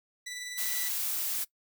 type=tone with tremolo; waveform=15% pulse; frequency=1975.5 Hz; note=B6; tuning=in tune; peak=-30 dBFS; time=0.26-0.89 s; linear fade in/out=10 ms; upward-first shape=sine; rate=20 Hz; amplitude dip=30%
type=noise; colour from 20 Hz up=blue; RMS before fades=-32 dBFS; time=0.57-1.45 s; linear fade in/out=20 ms
effects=noise-tail reverb RT60 0.1 s tail -20 dB re dry